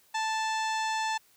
harmonic tone with a mistuned harmonic, 880 Hz, A5, in tune, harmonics 1 / 2 / 3 / 4 / 5 / 6 / 7 / 8 / 9, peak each -29 / -35 / -39 / -41 / -43 / -45 / -46 / -47 / -48 dBFS, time 0.14-1.18 s, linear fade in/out 10 ms, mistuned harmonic 5, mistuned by -49 cents, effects white hiss -63 dBFS RMS until 1.36 s

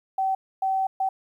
sine tone bursts at uneven times, 767 Hz, G5, 38 cents flat, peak -21 dBFS, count 3, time 0.18-0.35 / 0.62-0.87 / 1-1.09 s, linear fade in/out 5 ms, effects 10-bit

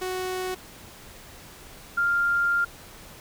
sawtooth / sine tone pair in turn, 370 / 1396.9 Hz, F#4 / F6, 0 / 0 cents, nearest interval octave + major seventh, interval 2300 cents, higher second, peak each -24 / -20 dBFS, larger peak second, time 0.01-0.55 / 1.97-2.65 s, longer second, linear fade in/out 10 ms, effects pink hiss -46 dBFS RMS until 3.2 s

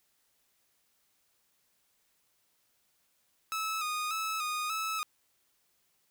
sawtooth tone with vibrato, 1267 Hz, D#6, 31 cents sharp, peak -28 dBFS, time 3.52-5.03 s, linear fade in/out 0 ms, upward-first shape square, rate 1.7 Hz, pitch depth 47 cents each way, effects white hiss -73 dBFS RMS until 6.1 s

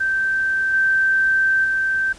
sine tone with level steps, 1558 Hz, G6, 11 cents flat, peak -17 / -14 / -17 dBFS, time 0-2.13 s, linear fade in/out 10 ms, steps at 0.73 / 1.64 s, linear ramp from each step 10 ms, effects pink hiss -44 dBFS RMS until 2.18 s + resampled to 22050 Hz

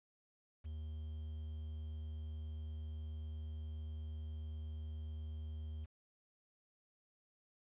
triangle tone with quantisation, 77.3 Hz, D#2, 11 cents flat, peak -40 dBFS, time 0.64-5.86 s, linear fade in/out 20 ms, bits 11, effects resampled to 8000 Hz

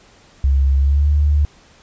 sine tone with pitch glide, 68.1 to 73.41 Hz, C#2 to D2, -30 to 0 cents, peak -11 dBFS, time 0.44-1.45 s, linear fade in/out 0 ms, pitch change +130 cents, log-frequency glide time 0.77-1.09 s, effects pink hiss -49 dBFS RMS until 1.82 s + resampled to 16000 Hz

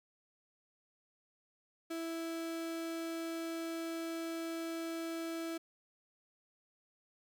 35% pulse tone, 329.6 Hz, E4, in tune, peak -36 dBFS, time 1.9-5.58 s, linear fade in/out 10 ms, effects none

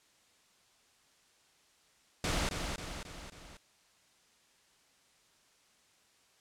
pink noise with echo, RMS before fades -32 dBFS, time 2.24-2.49 s, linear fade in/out 2 ms, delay 270 ms, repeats 4, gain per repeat -5 dB, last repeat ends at 3.57 s, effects white hiss -67 dBFS RMS until 6.4 s + low-pass 8000 Hz 12 dB/octave

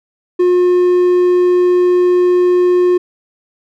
triangle tone, 358.5 Hz, F4, 45 cents sharp, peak -6 dBFS, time 0.39-2.98 s, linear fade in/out 10 ms, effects none

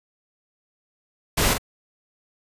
pink noise with echo, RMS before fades -20 dBFS, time 1.37-1.54 s, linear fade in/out 10 ms, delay 42 ms, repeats 1, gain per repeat -6 dB, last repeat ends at 1.582 s, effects resampled to 32000 Hz

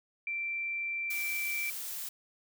sine tone with pitch glide, 2349 to 2335 Hz, D7 to D7, 0 to -11 cents, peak -32 dBFS, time 0.27-1.7 s, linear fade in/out 2 ms, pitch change -11 cents, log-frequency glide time 1.09-1.18 s
blue noise, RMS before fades -39 dBFS, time 1.1-2.09 s, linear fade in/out 5 ms
effects none

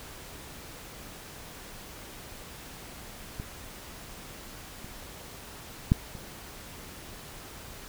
clicks, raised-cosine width 5 ms, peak -24 / -30 / -7 / -29 dBFS, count 4, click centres 3.399 / 4.845 / 5.919 / 6.152 s, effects pink hiss -45 dBFS RMS until 7.88 s

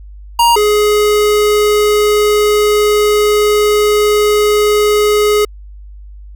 square tone pair in turn, 941 / 419.2 Hz, A#5 / G#4, +16 / +16 cents, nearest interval octave + major second, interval 1400 cents, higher first, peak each -7 / -9 dBFS, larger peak first, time 0.39-0.56 / 0.56-5.45 s, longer second, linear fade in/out 5 ms, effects added 50 Hz sine -30 dBFS peak until 6.35 s

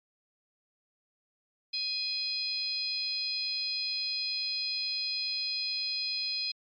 harmonic tone, 830.6 Hz, G#5, in tune, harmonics 3 / 4 / 5 / 6, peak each -39 / -44 / -33 / -34 dBFS, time 1.73-6.52 s, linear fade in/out 10 ms, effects MP3 48 kbps

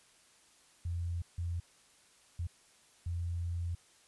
sine tone bursts at uneven times, 86 Hz, F2, 26 cents flat, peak -33 dBFS, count 4, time 0.85-1.22 / 1.38-1.6 / 2.39-2.47 / 3.06-3.75 s, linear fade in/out 5 ms, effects white hiss -64 dBFS RMS until 4.07 s + resampled to 24000 Hz

